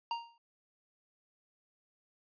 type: tone with exponential decay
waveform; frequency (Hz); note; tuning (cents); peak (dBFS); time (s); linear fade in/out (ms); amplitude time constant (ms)
square; 932.3; A#5; 0; -31; 0.11-0.38; 2; 58
effects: resampled to 11025 Hz